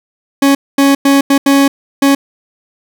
40% pulse tone bursts at uneven times, 277.2 Hz, C#4, in tune, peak -5 dBFS, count 6, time 0.42-0.55 / 0.78-0.95 / 1.05-1.21 / 1.3-1.38 / 1.46-1.68 / 2.02-2.15 s, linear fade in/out 5 ms, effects none

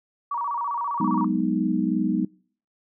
sine tone with vibrato, 1039 Hz, C6, 12 cents flat, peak -24 dBFS, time 0.31-1.25 s, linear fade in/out 5 ms, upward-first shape square, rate 15 Hz, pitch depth 160 cents each way
sine chord, G# minor seventh, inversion third, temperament equal, 185 / 207.7 / 246.9 / 311.1 Hz, F#3 / G#3 / B3 / D#4, 0 / 0 / 0 / 0 cents, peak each -26 dBFS, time 1-2.25 s, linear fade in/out 5 ms
effects noise-tail reverb RT60 0.5 s tail -25 dB re dry

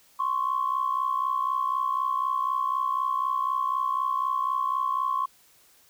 sine tone pair together, 1046.5 / 1110.5 Hz, C6 / C#6, 0 / +3 cents, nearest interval minor second, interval 103 cents, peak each -26 dBFS, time 0.19-5.26 s, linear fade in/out 10 ms, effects tanh soft clip ceiling -16 dBFS + white hiss -59 dBFS RMS until 5.89 s

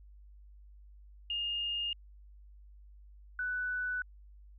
sine tone pair in turn, 2832 / 1489.8 Hz, F7 / F#6, +23 / +11 cents, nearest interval major seventh, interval 1112 cents, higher first, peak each -32 / -32 dBFS, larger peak neither, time 1.3-1.93 / 3.39-4.02 s, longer neither, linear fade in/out 2 ms, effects added 50 Hz sine -52 dBFS peak until 4.58 s

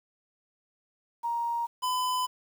sine / square tone pair in turn, 938 / 1007 Hz, A#5 / B5, +11 / +33 cents, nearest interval minor second, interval 122 cents, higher second, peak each -27 dBFS, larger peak neither, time 1.23-1.67 / 1.82-2.27 s, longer second, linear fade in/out 20 ms, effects 9-bit

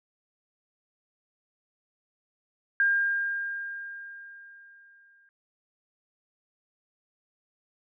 sine tone with exponential decay, 1606 Hz, G6, 41 cents sharp, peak -19 dBFS, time 2.8-5.29 s, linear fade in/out 1 ms, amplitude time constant 540 ms, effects none

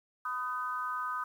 sine tone cluster, 1004 / 1246 / 1516 Hz, B5 / D#6 / F#6, +28 / +2 / +42 cents, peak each -39 / -34 / -40 dBFS, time 0.25-1.24 s, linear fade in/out 5 ms, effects 10-bit

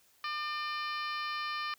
harmonic tone, 600 Hz, D5, 37 cents sharp, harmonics 2 / 3 / 4 / 5 / 6 / 7 / 8 / 9, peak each -36 / -41 / -42 / -45 / -51 / -46 / -48 / -51 dBFS, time 0.24-1.74 s, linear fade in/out 2 ms, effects white hiss -66 dBFS RMS until 1.78 s

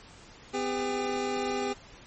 25% pulse tone pair together, 253.3 / 402.1 Hz, B3 / G4, +44 / +44 cents, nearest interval minor sixth, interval 800 cents, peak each -30 / -26 dBFS, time 0.53-1.74 s, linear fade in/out 20 ms, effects pink hiss -51 dBFS RMS until 2.06 s + MP3 32 kbps

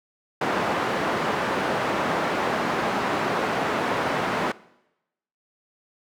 white band-pass noise, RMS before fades -25 dBFS, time 0.41-4.52 s, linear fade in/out 5 ms, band 160 to 1200 Hz, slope 12 dB/octave, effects noise-tail reverb RT60 0.9 s tail -21 dB re dry

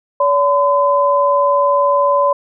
sine tone pair together, 570 / 1016.3 Hz, C#5 / B5, +48 / +49 cents, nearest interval minor seventh, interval 1001 cents, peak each -13 dBFS, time 0.2-2.33 s, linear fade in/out 5 ms, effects none

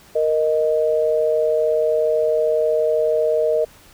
sine tone pair together, 466.2 / 622.3 Hz, A#4 / D#5, 0 / 0 cents, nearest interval perfect fourth, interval 500 cents, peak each -18 dBFS, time 0.15-3.65 s, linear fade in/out 10 ms, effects pink hiss -48 dBFS RMS until 3.93 s

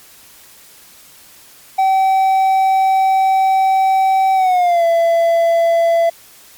triangle tone with pitch glide, 767 to 671.6 Hz, G5 to E5, -38 to +32 cents, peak -8 dBFS, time 1.78-6.1 s, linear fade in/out 10 ms, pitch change -230 cents, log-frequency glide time 4.35-4.85 s, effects white hiss -43 dBFS RMS until 6.57 s + MP3 96 kbps

